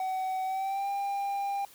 triangle tone with pitch glide, 754 to 797.9 Hz, F#5 to G5, +32 to +30 cents, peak -27 dBFS, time 0-1.65 s, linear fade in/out 2 ms, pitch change +98 cents, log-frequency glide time 0.44-0.89 s, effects white hiss -55 dBFS RMS until 1.74 s

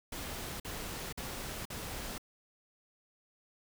pink noise bursts, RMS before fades -41 dBFS, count 4, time 0.12-2.181 s, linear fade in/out 5 ms, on 480 ms, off 47 ms, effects none

